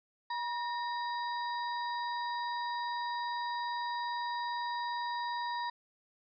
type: harmonic tone with a mistuned harmonic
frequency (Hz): 960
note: B5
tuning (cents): -49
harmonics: 1 / 2 / 4 / 5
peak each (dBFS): -34 / -42 / -47 / -48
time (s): 0.3-5.7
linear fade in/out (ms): 5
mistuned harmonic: 2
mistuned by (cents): -76
effects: none